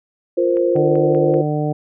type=chord; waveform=sine; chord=F suspended fourth; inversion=none; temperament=equal; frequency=349.2 / 466.2 / 523.3 Hz; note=F4 / Bb4 / C5; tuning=0 / 0 / 0 cents; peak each=-17 / -21 / -17 dBFS; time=0.37-1.42 s; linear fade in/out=10 ms
type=click train; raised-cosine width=0.5 ms; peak=-24 dBFS; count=5; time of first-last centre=0.57-1.341 s; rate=5.19 Hz
type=harmonic tone; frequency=150 Hz; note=D3; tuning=37 cents sharp; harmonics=1 / 2 / 3 / 4 / 5; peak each=-20 / -23 / -25 / -26 / -27 dBFS; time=0.75-1.73 s; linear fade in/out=10 ms
effects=none

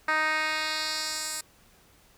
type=tone with band-pass filter sweep; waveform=10% pulse; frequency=311.1 Hz; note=D#4; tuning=in tune; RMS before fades=-29 dBFS; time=0.08-1.41 s; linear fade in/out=5 ms; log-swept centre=1600 to 8900 Hz; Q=1.5; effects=pink hiss -59 dBFS RMS until 2.17 s

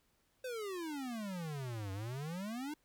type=exponential two-way sweep; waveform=square; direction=down then up; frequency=523.3 to 94 to 312.1 Hz; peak=-40 dBFS; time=0.44-2.74 s; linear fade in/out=5 ms; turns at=1.92 s; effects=pink hiss -75 dBFS RMS until 2.84 s

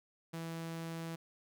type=tone; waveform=sawtooth; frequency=164.81 Hz; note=E3; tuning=in tune; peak=-36 dBFS; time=0.33-1.16 s; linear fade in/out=10 ms; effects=none

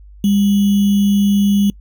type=tone with sample-and-hold; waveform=sine; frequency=201.4 Hz; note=G3; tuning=47 cents sharp; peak=-10 dBFS; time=0.24-1.7 s; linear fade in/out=2 ms; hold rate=3150 Hz; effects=noise-tail reverb RT60 0.1 s tail -25 dB re dry + added 50 Hz sine -37 dBFS peak until 1.8 s

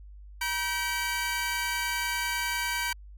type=tone cluster; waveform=sawtooth; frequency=958 / 1546 / 2304 Hz; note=A#5 / G6 / D7; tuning=+47 / -24 / -34 cents; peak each=-29 dBFS; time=0.41-2.93 s; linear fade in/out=5 ms; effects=added 50 Hz sine -44 dBFS peak until 3.17 s

